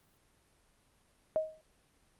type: tone with exponential decay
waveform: sine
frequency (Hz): 629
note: D#5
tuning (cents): +19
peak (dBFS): -24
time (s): 1.36-1.61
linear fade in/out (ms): 0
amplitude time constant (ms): 54
effects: pink hiss -69 dBFS RMS until 2.19 s + Opus 32 kbps